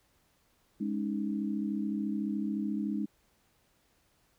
sine chord, Ab suspended fourth, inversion none, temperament equal, 207.7 / 277.2 / 311.1 Hz, Ab3 / Db4 / Eb4, 0 / 0 / 0 cents, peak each -32 / -37 / -36 dBFS, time 0.8-3.06 s, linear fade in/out 10 ms, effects pink hiss -70 dBFS RMS until 4.38 s

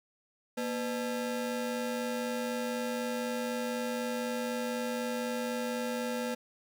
35% pulse ring-modulated tone, 370 Hz, F#4, in tune, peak -27 dBFS, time 0.57-6.35 s, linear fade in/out 10 ms, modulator 133 Hz, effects none

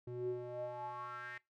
square tone with band-pass filter sweep, 122.4 Hz, B2, 15 cents flat, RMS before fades -43 dBFS, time 0.07-1.38 s, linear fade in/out 5 ms, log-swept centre 270 to 1900 Hz, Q 6.6, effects noise-tail reverb RT60 0.2 s tail -21 dB re dry

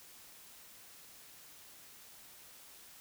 silence, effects white hiss -56 dBFS RMS until 3 s

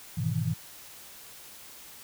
sine chord, E major seventh, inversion first, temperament equal, 103.83 / 123.47 / 155.56 / 164.81 Hz, G#2 / B2 / D#3 / E3, 0 / 0 / 0 / 0 cents, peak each -32 / -31 / -32 / -32 dBFS, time 0.17-0.54 s, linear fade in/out 10 ms, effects white hiss -48 dBFS RMS until 2.03 s

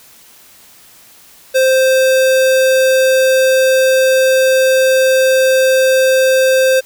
square tone, 523.3 Hz, C5, in tune, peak -9 dBFS, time 1.54-6.81 s, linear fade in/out 20 ms, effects white hiss -43 dBFS RMS until 6.85 s

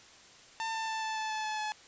sawtooth tone with pitch steps, 897 / 890.8 / 884.7 / 878.5 / 872.5 / 866.4 / 860.5 / 854.5 Hz, A5 / A5 / A5 / A5 / A5 / A5 / A5 / G#5, +33 / +21 / +9 / -3 / -15 / -27 / -39 / +49 cents, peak -29 dBFS, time 0.6-1.72 s, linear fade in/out 0 ms, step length 140 ms, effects white hiss -55 dBFS RMS until 1.87 s + resampled to 16000 Hz

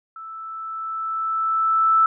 sine tone with level ramp, 1318.5 Hz, E6, in tune, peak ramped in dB -34 to -12 dBFS, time 0.16-2.06 s, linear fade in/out 2 ms, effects none

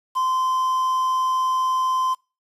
triangle tone with quantisation, 1034 Hz, C6, 21 cents flat, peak -17 dBFS, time 0.15-2.15 s, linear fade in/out 20 ms, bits 7, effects noise-tail reverb RT60 0.3 s tail -25 dB re dry + resampled to 32000 Hz

